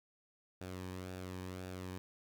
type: tone with flanger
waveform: sawtooth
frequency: 92 Hz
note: F#2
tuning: 9 cents flat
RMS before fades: -45 dBFS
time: 0.61-1.98 s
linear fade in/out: 0 ms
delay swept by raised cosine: 0.96 to 1.48 ms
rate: 1.9 Hz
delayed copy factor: -0.5
effects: none